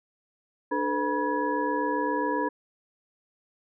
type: tone cluster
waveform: sine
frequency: 296.5 / 435.5 / 503 / 971 / 1679 Hz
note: D4 / A4 / B4 / B5 / G#6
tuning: +17 / -18 / +32 / -30 / +18 cents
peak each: -30 / -32 / -32 / -28 / -35 dBFS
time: 0.71-2.49 s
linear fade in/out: 10 ms
effects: none